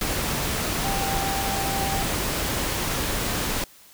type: tone in noise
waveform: sine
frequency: 784 Hz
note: G5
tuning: in tune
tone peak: -28 dBFS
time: 0.84-2.03 s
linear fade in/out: 2 ms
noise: pink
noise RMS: -26 dBFS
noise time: 0.01-3.64 s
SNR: -5 dB
effects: white hiss -51 dBFS RMS until 3.93 s